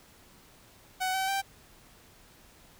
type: tone with pitch steps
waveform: sawtooth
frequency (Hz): 748 / 765 / 782.5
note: F#5 / G5 / G5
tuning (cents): +19 / -42 / -3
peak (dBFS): -24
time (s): 1-1.42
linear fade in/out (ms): 20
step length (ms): 140
effects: pink hiss -57 dBFS RMS until 2.79 s